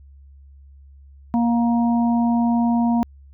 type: harmonic tone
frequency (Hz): 235.3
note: A#3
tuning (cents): +16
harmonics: 1 / 3 / 4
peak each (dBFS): -16 / -26 / -28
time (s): 1.34-3.03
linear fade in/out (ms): 0
effects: added 69 Hz sine -43 dBFS peak until 3.33 s